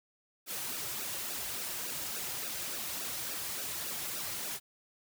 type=noise with flanger; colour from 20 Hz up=white; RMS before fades=-38 dBFS; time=0.46-4.6 s; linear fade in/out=50 ms; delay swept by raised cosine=0.93 to 4.63 ms; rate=3.5 Hz; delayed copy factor=-0.75; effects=none